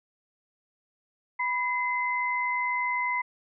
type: tone pair together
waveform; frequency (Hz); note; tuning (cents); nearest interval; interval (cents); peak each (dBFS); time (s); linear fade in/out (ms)
sine; 987.8 / 2054; B5 / C7; 0 / -33; octave + minor second; 1267; -28; 1.39-3.22; 10
effects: none